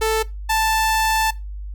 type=tone pair in turn; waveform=sawtooth; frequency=440.7 / 881.4 Hz; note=A4 / A5; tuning=+3 / +3 cents; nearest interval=octave; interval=1200 cents; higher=second; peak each=-13 dBFS; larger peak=neither; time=0.01-0.23 / 0.49-1.31 s; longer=second; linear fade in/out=10 ms; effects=noise-tail reverb RT60 0.2 s tail -18 dB re dry + added 50 Hz sine -28 dBFS peak until 1.74 s